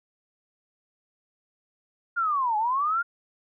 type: linear two-way sweep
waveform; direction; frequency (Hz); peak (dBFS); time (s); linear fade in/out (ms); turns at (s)
sine; down then up; 1429 to 830.6 to 1429; -22; 2.16-3.03; 20; 2.57
effects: none